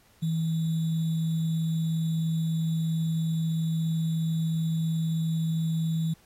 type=tone with sample-and-hold; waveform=sine; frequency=162.1 Hz; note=E3; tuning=29 cents flat; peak=-24 dBFS; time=0.22-6.14 s; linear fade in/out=10 ms; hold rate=3675 Hz; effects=pink hiss -61 dBFS RMS until 6.25 s + AAC 48 kbps